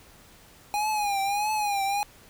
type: tone with vibrato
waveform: square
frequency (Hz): 821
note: G#5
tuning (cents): -20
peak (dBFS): -25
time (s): 0.74-2.03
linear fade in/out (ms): 0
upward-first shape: triangle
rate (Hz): 1.6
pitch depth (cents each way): 95
effects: pink hiss -53 dBFS RMS until 2.29 s